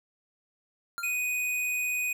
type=tone with exponential decay; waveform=square; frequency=1389 Hz; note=F6; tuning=10 cents flat; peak=-31 dBFS; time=0.98-1.2 s; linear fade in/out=0 ms; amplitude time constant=46 ms
type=tone; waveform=square; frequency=2489 Hz; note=D#7; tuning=in tune; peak=-28 dBFS; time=1.03-2.13 s; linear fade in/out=5 ms
effects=none